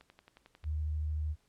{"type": "click train", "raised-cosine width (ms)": 0.3, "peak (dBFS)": -38, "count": 8, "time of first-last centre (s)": [0.01, 0.641], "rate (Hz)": 11.1}
{"type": "tone with vibrato", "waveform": "sine", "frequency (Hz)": 76.5, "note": "D#2", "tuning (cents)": -29, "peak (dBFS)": -31, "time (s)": [0.63, 1.36], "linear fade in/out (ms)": 50, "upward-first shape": "sine", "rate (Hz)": 13, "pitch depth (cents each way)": 14}
{"effects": ["pink hiss -73 dBFS RMS until 1.48 s", "low-pass 11000 Hz 12 dB/octave"]}